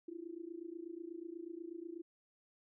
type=tone with amplitude modulation; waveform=sine; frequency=337.2 Hz; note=E4; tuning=39 cents sharp; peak=-40 dBFS; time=0.08-2.02 s; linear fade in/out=5 ms; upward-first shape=sine; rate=28.2 Hz; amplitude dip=90%; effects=none